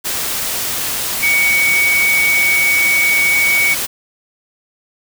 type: tone in noise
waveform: sine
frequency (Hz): 2244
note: C#7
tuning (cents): +21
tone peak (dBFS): -11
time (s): 1.22-3.75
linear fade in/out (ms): 20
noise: white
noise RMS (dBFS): -20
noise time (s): 0.04-3.87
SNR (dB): +6
effects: none